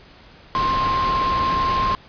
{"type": "tone in noise", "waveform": "sine", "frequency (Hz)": 1056, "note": "C6", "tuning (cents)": 16, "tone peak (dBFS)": -18, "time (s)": [0.55, 1.95], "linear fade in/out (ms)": 0, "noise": "pink", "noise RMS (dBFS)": -26, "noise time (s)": [0.55, 1.95], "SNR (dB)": 5, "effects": ["pink hiss -47 dBFS RMS until 2.08 s", "resampled to 11025 Hz"]}